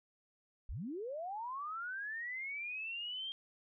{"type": "linear sweep", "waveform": "sine", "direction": "up", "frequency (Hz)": [31.35, 3209], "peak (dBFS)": -39, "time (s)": [0.69, 3.32], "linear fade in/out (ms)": 0, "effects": []}